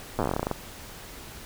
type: slowing click train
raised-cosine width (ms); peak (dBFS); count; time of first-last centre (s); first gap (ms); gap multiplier
1; -12; 16; 0.19-0.513; 8; 1.13
effects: pink hiss -43 dBFS RMS until 1.45 s